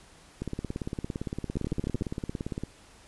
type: two click trains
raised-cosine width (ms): 3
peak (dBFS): -19 / -16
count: 40 / 7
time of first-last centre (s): 0.42-2.636 / 1.57-2.021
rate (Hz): 17.6 / 13.3
effects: pink hiss -55 dBFS RMS until 3.07 s + resampled to 24000 Hz